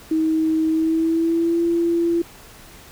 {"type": "tone with pitch glide", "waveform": "sine", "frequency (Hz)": [317.9, 338.8], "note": ["D#4", "E4"], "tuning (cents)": [37, 48], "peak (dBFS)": -16, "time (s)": [0.11, 2.22], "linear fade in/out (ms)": 5, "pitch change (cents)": 111, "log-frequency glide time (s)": [0.68, 1.63], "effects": ["pink hiss -44 dBFS RMS until 2.91 s"]}